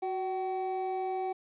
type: tone pair together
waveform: triangle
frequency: 370.6 / 761.2 Hz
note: F#4 / F#5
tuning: +3 / +49 cents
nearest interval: octave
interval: 1246 cents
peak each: -32 / -31 dBFS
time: 0.02-1.33 s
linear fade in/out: 10 ms
effects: resampled to 8000 Hz + 11-bit